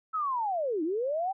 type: linear two-way sweep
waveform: sine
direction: down then up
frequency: 1322 to 299.6 to 795 Hz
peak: -27 dBFS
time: 0.13-1.33 s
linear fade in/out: 20 ms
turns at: 0.83 s
effects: none